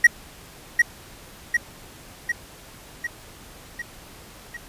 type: tone with echo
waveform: triangle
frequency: 1900 Hz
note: A#6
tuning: 33 cents sharp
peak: -6 dBFS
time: 0.04-0.07 s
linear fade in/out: 5 ms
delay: 750 ms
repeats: 6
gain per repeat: -4 dB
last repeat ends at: 4.57 s
effects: pink hiss -45 dBFS RMS until 4.68 s + resampled to 32000 Hz